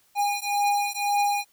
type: beating tone pair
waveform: square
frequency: 815 / 816.9 Hz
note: G#5 / G#5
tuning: -33 / -29 cents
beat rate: 1.9 Hz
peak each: -26 dBFS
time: 0.15-1.45 s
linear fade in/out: 50 ms
effects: white hiss -63 dBFS RMS until 1.52 s